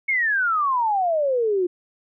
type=exponential sweep; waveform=sine; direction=down; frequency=2217 to 347.5 Hz; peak=-18 dBFS; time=0.08-1.67 s; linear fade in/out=10 ms; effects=none